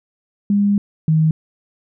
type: tone pair in turn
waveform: sine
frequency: 202.7 / 157.83 Hz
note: G#3 / D#3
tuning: -42 / +25 cents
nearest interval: major third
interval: 433 cents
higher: first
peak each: -12 / -11 dBFS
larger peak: second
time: 0.5-0.78 / 1.08-1.31 s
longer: first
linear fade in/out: 2 ms
effects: none